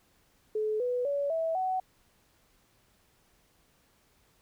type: tone with pitch steps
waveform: sine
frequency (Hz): 430 / 493.9 / 567.4 / 651.8 / 748.7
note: A4 / B4 / C#5 / E5 / F#5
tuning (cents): -40 / 0 / +40 / -20 / +20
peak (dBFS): -27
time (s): 0.55-1.8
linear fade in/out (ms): 5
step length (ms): 250
effects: pink hiss -67 dBFS RMS until 4.41 s